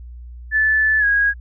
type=tone with pitch glide; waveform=sine; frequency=1744 to 1646.1 Hz; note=A6 to G#6; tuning=-16 to -16 cents; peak=-13 dBFS; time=0.51-1.34 s; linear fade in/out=50 ms; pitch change=-100 cents; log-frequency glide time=0.99-1.05 s; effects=added 60 Hz sine -33 dBFS peak until 1.4 s